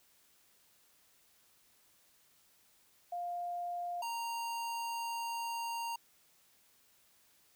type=tone pair in turn; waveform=sine / square; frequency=702 / 929.2 Hz; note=F5 / A#5; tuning=+9 / -6 cents; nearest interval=perfect fourth; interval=485 cents; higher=second; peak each=-36 / -37 dBFS; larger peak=first; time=3.12-4.02 / 4.02-5.96 s; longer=second; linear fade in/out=5 ms; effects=white hiss -68 dBFS RMS until 7.55 s